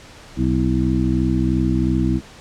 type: harmonic tone with a mistuned harmonic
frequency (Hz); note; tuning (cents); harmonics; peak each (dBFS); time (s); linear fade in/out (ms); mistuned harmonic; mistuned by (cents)
62.9; B1; +32; 1 / 2 / 3 / 4 / 5; -22 / -22 / -22 / -22 / -22; 0.36-2.21; 50; 5; +57
effects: pink hiss -42 dBFS RMS until 2.4 s + low-pass 7000 Hz 12 dB/octave